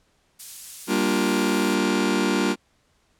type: noise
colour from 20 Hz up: violet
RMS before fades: -31 dBFS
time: 0.39-1.75 s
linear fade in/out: 10 ms
type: chord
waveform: sawtooth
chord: G minor seventh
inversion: none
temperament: just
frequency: 196 / 235.2 / 294 / 352.8 Hz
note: G3 / Bb3 / D4 / F4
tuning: 0 / +16 / +2 / +18 cents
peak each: -21 dBFS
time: 0.87-2.56 s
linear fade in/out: 50 ms
effects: pink hiss -65 dBFS RMS until 3.19 s + low-pass 9000 Hz 12 dB/octave